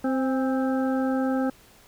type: harmonic tone with a mistuned harmonic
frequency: 261.9 Hz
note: C4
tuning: 2 cents sharp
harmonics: 1 / 2 / 3 / 5 / 6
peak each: -23 / -29 / -33 / -37 / -39 dBFS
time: 0.04-1.5 s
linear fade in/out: 5 ms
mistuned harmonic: 3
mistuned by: +42 cents
effects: pink hiss -54 dBFS RMS until 1.87 s